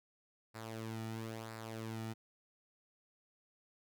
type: tone with flanger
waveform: sawtooth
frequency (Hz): 112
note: A2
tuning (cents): +31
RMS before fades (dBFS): -44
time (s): 0.54-2.14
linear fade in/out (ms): 20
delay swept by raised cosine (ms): 0.31 to 1.91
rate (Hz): 1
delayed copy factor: -0.6
effects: none